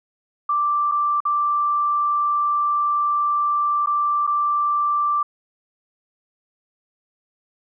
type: tone with dropouts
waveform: sine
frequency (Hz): 1174.7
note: D6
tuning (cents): 0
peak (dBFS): -17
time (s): 0.49-5.23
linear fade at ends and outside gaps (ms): 5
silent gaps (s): 0.915-0.919 / 1.204-1.252 / 3.861-3.871 / 4.268-4.274
effects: none